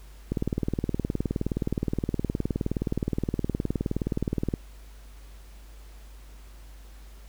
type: click train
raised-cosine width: 3 ms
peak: -13 dBFS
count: 82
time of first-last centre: 0.32-4.539 s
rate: 19.2 Hz
effects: added 50 Hz sine -44 dBFS peak until 7.28 s + pink hiss -56 dBFS RMS until 7.28 s